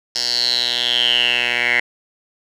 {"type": "tone with band-pass filter sweep", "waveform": "10% pulse", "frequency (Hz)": 121.1, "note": "B2", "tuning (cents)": -34, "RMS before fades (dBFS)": -18, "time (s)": [0.15, 1.8], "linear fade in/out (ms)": 5, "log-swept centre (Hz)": [5000, 2100], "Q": 9.2, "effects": []}